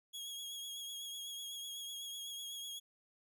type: tone with vibrato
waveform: sawtooth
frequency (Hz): 3306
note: G#7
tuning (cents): -9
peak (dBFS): -40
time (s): 0.13-2.8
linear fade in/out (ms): 20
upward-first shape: triangle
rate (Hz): 8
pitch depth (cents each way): 34
effects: none